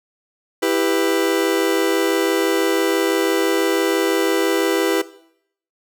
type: chord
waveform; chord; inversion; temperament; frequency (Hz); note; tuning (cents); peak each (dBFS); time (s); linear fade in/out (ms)
40% pulse; E minor; none; just; 329.6 / 395.6 / 494.4; E4 / G4 / B4; 0 / +16 / +2; -20; 0.62-5.02; 10
effects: noise-tail reverb RT60 0.7 s tail -18 dB re dry